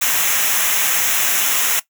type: noise with comb filter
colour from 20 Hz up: white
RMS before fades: -17 dBFS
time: 0.01-1.8 s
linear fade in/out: 10 ms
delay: 0.22 ms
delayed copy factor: -0.7
effects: noise-tail reverb RT60 0.1 s tail -17 dB re dry